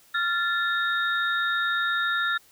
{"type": "tone cluster", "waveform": "sine", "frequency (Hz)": [1383, 1751, 3713], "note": ["F6", "A6", "A#7"], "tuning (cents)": [-17, -9, -8], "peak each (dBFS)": [-25, -27, -31], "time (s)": [0.14, 2.38], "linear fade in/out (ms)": 10, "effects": ["white hiss -57 dBFS RMS until 2.51 s"]}